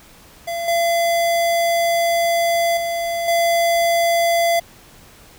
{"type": "tone with level steps", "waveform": "square", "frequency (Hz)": 680, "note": "F5", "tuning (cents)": -46, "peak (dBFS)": [-23, -16, -21, -15], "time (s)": [0.47, 4.6], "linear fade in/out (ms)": 10, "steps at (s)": [0.68, 2.77, 3.28], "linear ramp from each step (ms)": 2, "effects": ["pink hiss -46 dBFS RMS until 5.38 s"]}